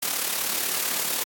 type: noise with amplitude modulation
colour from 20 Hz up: white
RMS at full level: -24 dBFS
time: 0.02-1.24 s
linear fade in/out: 10 ms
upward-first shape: sine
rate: 36.1 Hz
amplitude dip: 50%
effects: high-pass 200 Hz 12 dB/octave + AAC 64 kbps